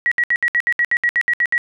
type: tone bursts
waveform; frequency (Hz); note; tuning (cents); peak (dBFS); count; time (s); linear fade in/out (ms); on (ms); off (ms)
sine; 1916; A#6; +47; -13; 13; 0.06-1.579; 0; 55; 67
effects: none